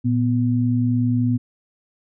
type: tone pair together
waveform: sine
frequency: 116.35 / 246.9 Hz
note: A#2 / B3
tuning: -3 / 0 cents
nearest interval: octave + minor second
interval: 1303 cents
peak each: -19 dBFS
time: 0.04-1.38 s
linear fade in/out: 20 ms
effects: none